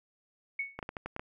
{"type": "tone with exponential decay", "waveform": "sine", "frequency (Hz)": 2217, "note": "C#7", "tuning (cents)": 0, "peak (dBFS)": -28, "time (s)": [0.59, 0.8], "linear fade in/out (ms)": 5, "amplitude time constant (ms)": 45}
{"type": "clicks", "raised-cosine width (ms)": 0.5, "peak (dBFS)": -22, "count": 7, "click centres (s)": [0.79, 0.828, 0.891, 0.968, 1.06, 1.164, 1.195]}
{"effects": []}